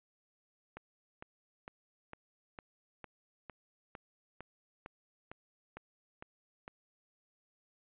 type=click train; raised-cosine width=0.5 ms; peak=-30 dBFS; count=14; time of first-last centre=0.77-6.679 s; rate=2.2 Hz; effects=resampled to 8000 Hz